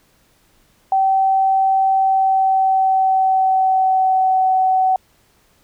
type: tone with pitch glide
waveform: sine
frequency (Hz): 770 to 753.7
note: G5 to F#5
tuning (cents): -31 to +32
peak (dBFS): -12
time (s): 0.92-4.96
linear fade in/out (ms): 2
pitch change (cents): -37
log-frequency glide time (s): 1.95-4.51
effects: pink hiss -57 dBFS RMS until 5.63 s